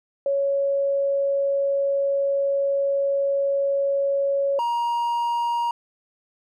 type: tone pair in turn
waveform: sine / triangle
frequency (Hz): 556 / 944.7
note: C#5 / A#5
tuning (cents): +5 / +23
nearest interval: major sixth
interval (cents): 918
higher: second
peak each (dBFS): -19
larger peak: neither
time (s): 0.26-4.59 / 4.59-5.71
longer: first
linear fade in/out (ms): 2
effects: none